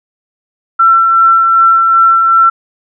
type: tone with tremolo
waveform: sine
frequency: 1347 Hz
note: E6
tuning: 37 cents sharp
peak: -3 dBFS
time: 0.79-2.5 s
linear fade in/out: 10 ms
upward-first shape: sine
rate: 2.6 Hz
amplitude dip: 30%
effects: none